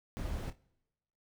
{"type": "noise with echo", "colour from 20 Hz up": "brown", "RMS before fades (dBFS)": -38, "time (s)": [0.17, 0.5], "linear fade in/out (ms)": 0, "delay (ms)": 27, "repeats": 3, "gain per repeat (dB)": -12, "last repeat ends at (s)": 0.581, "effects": ["noise-tail reverb RT60 1.0 s tail -25 dB re dry"]}